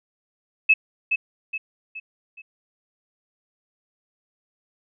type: tone with echo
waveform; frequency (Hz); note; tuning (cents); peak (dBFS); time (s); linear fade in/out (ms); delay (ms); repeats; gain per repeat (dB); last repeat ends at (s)
sine; 2596; E7; -27; -11; 0.69-0.74; 10; 420; 4; -7; 2.42
effects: none